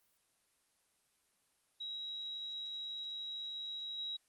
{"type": "tone with level steps", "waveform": "sine", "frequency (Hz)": 3851, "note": "B7", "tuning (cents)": -44, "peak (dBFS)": [-40, -38], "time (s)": [1.8, 4.17], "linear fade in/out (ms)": 10, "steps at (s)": 3.98, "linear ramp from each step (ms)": 5, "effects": ["white hiss -75 dBFS RMS until 4.28 s", "Opus 24 kbps"]}